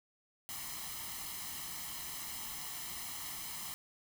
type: noise with comb filter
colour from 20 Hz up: white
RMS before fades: -43 dBFS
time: 0.49-3.74 s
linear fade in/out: 0 ms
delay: 0.98 ms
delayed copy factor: +0.7
effects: none